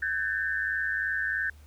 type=tone cluster; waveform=sine; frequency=1528 / 1631 / 1791 Hz; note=G6 / G#6 / A6; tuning=-45 / -32 / +30 cents; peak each=-31 dBFS; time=0.02-1.5 s; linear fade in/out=5 ms; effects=added 74 Hz sine -49 dBFS peak until 1.66 s + pink hiss -61 dBFS RMS until 1.66 s